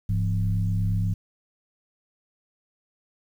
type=tone with frequency modulation; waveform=sine; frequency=101.5 Hz; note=G#2; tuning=39 cents flat; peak=-21 dBFS; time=0.09-1.14 s; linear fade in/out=5 ms; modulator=68.5 Hz; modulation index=0.84; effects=9-bit